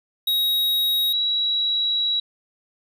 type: tone pair in turn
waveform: square / sine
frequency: 3800 / 3887 Hz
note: A#7 / B7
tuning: +33 / -28 cents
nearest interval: unison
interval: 39 cents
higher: second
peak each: -19 dBFS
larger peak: neither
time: 0.27-1.13 / 1.13-2.2 s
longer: second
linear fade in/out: 5 ms
effects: none